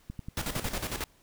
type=click train; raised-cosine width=5 ms; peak=-25 dBFS; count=8; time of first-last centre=0.1-0.748 s; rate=10.8 Hz
type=noise with tremolo; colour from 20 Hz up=pink; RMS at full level=-32 dBFS; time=0.37-1.04 s; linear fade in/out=2 ms; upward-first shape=square; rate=11 Hz; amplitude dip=65%
effects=pink hiss -63 dBFS RMS until 1.22 s